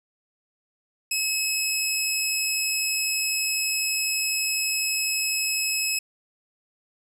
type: tone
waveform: 15% pulse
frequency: 2576 Hz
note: E7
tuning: 41 cents flat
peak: -16 dBFS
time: 1.11-5.99 s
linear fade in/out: 5 ms
effects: none